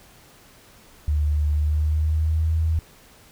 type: tone with pitch glide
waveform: sine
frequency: 74.6 to 80.42 Hz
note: D2 to E2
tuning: +28 to -42 cents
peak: -18 dBFS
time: 1.08-2.79 s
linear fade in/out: 0 ms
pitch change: +130 cents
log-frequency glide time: 1.49-2.55 s
effects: pink hiss -51 dBFS RMS until 3.31 s